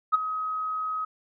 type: tone with ADSR envelope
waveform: sine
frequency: 1267 Hz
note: D#6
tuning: 31 cents sharp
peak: -14 dBFS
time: 0.12-1.05 s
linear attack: 24 ms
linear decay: 18 ms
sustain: -13 dB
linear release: 7 ms
effects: tanh soft clip ceiling -10 dBFS